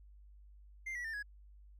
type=tone with pitch steps; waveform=triangle; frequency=2093 / 1941.6 / 1801.1 / 1670.8 Hz; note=C7 / B6 / A6 / G#6; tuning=0 / -30 / +40 / +10 cents; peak=-37 dBFS; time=0.86-1.228 s; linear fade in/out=10 ms; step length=92 ms; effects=added 50 Hz sine -55 dBFS peak until 1.79 s